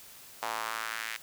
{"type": "tone with high-pass filter sweep", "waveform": "square", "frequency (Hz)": 56, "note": "A1", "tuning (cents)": 31, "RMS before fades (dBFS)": -36, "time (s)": [0.42, 1.17], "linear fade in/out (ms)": 5, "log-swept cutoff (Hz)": [830, 2000], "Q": 2.1, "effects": ["white hiss -51 dBFS RMS until 1.22 s"]}